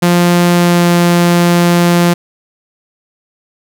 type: tone with pitch glide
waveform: sawtooth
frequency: 174.8 to 173.49 Hz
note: F3 to F3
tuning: +2 to -11 cents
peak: -3 dBFS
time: 0.02-2.14 s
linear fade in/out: 10 ms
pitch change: -13 cents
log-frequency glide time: 0.52-0.89 s
effects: none